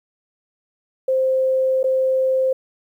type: tone with dropouts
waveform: sine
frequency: 523.3 Hz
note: C5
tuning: in tune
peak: -15 dBFS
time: 1.08-2.53 s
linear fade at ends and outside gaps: 5 ms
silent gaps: 1.831-1.841 s
effects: 9-bit